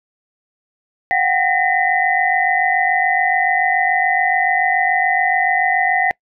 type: tone cluster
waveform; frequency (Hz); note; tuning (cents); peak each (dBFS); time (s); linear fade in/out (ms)
sine; 726 / 773 / 1845 / 2003; F#5 / G5 / A#6 / B6; -33 / -24 / -18 / +24; -19; 1.11-6.11; 0
effects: noise-tail reverb RT60 0.1 s tail -25 dB re dry